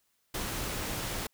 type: noise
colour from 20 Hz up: pink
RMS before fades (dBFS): -35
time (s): 0.34-1.27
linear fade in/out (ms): 5
effects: white hiss -74 dBFS RMS until 1.33 s